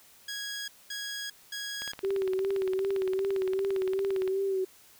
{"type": "tone bursts", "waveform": "15% pulse", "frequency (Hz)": 1655, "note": "G#6", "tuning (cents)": -6, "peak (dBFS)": -28, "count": 3, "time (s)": [0.28, 1.92], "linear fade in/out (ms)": 5, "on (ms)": 400, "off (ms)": 220}
{"type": "click train", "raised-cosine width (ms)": 0.3, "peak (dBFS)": -24, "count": 44, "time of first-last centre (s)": [1.82, 4.277], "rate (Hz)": 17.5}
{"type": "tone with vibrato", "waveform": "sine", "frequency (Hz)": 384.3, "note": "G4", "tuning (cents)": -34, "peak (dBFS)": -26, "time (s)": [2.03, 4.65], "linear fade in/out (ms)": 10, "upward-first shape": "sine", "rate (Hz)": 2.6, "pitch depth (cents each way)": 39}
{"effects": ["white hiss -57 dBFS RMS until 4.99 s"]}